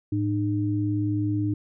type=tone pair together; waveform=sine; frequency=107.3 / 303.5 Hz; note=A2 / D#4; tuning=-43 / -43 cents; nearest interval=octave + tritone; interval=1800 cents; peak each=-25 / -25 dBFS; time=0.12-1.54 s; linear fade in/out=5 ms; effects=none